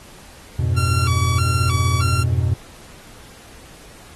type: chord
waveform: triangle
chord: F diminished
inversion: none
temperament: equal with one note detuned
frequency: 87.31 / 102.87 / 123.47 Hz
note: F2 / Ab2 / Cb3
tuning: 0 / -16 / 0 cents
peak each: -17 / -21 / -18 dBFS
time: 0.59-2.54 s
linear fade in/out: 5 ms
type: tone with vibrato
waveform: sawtooth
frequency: 1250 Hz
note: D#6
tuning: 8 cents sharp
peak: -20 dBFS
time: 0.76-2.24 s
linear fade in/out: 20 ms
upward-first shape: square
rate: 1.6 Hz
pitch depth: 160 cents each way
effects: pink hiss -44 dBFS RMS until 4.15 s + AAC 32 kbps